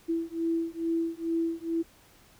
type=beating tone pair; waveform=sine; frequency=330 / 332.3 Hz; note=E4 / E4; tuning=+2 / +14 cents; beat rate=2.3 Hz; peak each=-30 / -30 dBFS; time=0.08-1.83 s; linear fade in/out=20 ms; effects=pink hiss -58 dBFS RMS until 2.39 s